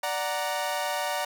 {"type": "chord", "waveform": "sawtooth", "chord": "D augmented", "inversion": "none", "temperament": "equal", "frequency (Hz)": [587.3, 740, 932.3], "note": ["D5", "F#5", "A#5"], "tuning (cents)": [0, 0, 0], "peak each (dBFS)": -28, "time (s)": [0.03, 1.25], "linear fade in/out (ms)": 5, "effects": []}